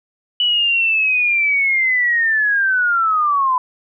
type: linear sweep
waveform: sine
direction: down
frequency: 2966 to 997 Hz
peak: -13 dBFS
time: 0.4-3.58 s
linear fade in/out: 2 ms
effects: none